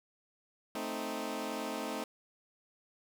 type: chord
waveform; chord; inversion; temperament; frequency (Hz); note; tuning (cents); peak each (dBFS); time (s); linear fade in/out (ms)
15% pulse; A diminished; none; equal; 220 / 261.6 / 311.1; A3 / C4 / Eb4; 0 / 0 / 0; -34; 0.75-2.04; 2
effects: none